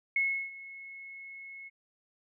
sine tone with ADSR envelope, 2182 Hz, C#7, 28 cents flat, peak -24 dBFS, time 0.16-1.7 s, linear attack 3 ms, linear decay 340 ms, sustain -19 dB, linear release 28 ms, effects none

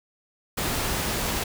pink noise, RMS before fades -27 dBFS, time 0.57-1.44 s, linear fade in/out 10 ms, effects none

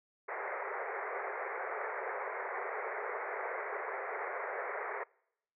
pink band-pass noise, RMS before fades -39 dBFS, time 0.28-5.04 s, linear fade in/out 10 ms, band 390 to 2200 Hz, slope 96 dB/octave, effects noise-tail reverb RT60 0.8 s tail -26 dB re dry

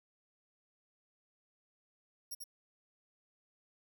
5% pulse tone with echo, 5588 Hz, F8, in tune, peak -34 dBFS, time 2.31-2.35 s, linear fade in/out 10 ms, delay 91 ms, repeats 1, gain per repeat -3 dB, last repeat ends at 2.441 s, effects none

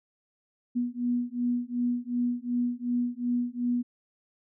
sine beating tone pair, 241.9 / 244.6 Hz, B3 / B3, -36 / -16 cents, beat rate 2.7 Hz, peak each -29 dBFS, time 0.75-3.83 s, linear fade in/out 20 ms, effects none

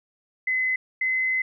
sine tone pair in turn, 2033 / 2043 Hz, B6 / C7, +50 / -42 cents, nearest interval unison, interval 8 cents, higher second, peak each -21 dBFS, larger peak neither, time 0.47-0.76 / 1.01-1.42 s, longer second, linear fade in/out 5 ms, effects none

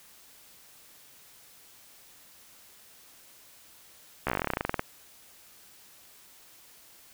slowing click train, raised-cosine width 0.5 ms, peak -12 dBFS, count 19, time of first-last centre 4.27-4.794 s, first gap 14 ms, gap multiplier 1.08, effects white hiss -55 dBFS RMS until 7.13 s

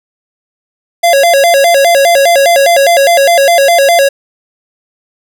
square tone with vibrato, 616 Hz, D#5, 17 cents flat, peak -5 dBFS, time 1.03-4.09 s, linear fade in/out 10 ms, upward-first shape square, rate 4.9 Hz, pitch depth 190 cents each way, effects none

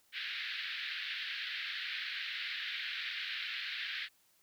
pink band-pass noise, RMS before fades -40 dBFS, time 0.12-4.09 s, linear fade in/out 50 ms, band 1600 to 4200 Hz, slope 48 dB/octave, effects white hiss -70 dBFS RMS until 4.42 s

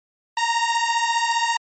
sawtooth beating tone pair, 922 / 937 Hz, A#5 / A#5, -19 / +9 cents, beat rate 15 Hz, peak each -18 dBFS, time 0.37-1.57 s, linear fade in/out 5 ms, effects MP3 32 kbps

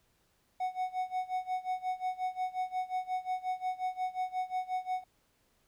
triangle tone with tremolo, 740 Hz, F#5, in tune, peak -27 dBFS, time 0.6-5.04 s, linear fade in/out 5 ms, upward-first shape sine, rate 5.6 Hz, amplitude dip 90%, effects pink hiss -72 dBFS RMS until 5.67 s

